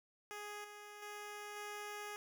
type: tone with level steps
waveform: 10% pulse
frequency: 415.3 Hz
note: G#4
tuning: in tune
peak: -37 / -43 / -38 / -36 dBFS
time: 0.31-2.16 s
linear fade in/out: 0 ms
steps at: 0.64 / 1.02 / 1.56 s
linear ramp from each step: 5 ms
effects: none